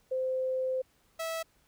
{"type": "tone pair in turn", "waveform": ["sine", "sawtooth"], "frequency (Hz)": [518, 652.6], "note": ["C5", "E5"], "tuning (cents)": [-17, -18], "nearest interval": "major third", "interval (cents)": 399, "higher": "second", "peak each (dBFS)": [-28, -29], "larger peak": "first", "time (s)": [[0.11, 0.82], [1.19, 1.43]], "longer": "first", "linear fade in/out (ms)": 10, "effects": ["pink hiss -68 dBFS RMS until 1.67 s"]}